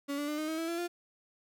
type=tone with pitch steps; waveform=35% pulse; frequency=282.4 / 291 / 299.9 / 309 / 318.5 / 328.2 / 338.2 / 348.5 Hz; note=C#4 / D4 / D4 / D#4 / D#4 / E4 / E4 / F4; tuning=+32 / -16 / +36 / -12 / +41 / -8 / +44 / -4 cents; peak=-31 dBFS; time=0.08-0.88 s; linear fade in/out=20 ms; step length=100 ms; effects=none